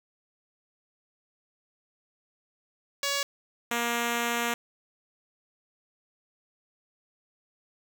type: tone pair in turn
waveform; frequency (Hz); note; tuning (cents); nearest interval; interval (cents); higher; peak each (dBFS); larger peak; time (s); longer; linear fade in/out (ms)
5% pulse; 562 / 236.3; C#5 / A#3; +24 / +24; octave + minor third; 1500; first; -15; neither; 3.03-3.23 / 3.71-4.54; second; 2
effects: none